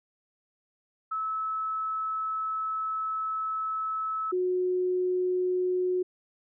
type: tone pair in turn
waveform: sine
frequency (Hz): 1300 / 364.8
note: E6 / F#4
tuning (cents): -24 / -24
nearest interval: octave + minor seventh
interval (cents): 2200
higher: first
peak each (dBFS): -28 / -24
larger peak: second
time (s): 1.11-4.32 / 4.32-6.03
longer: first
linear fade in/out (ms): 10
effects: none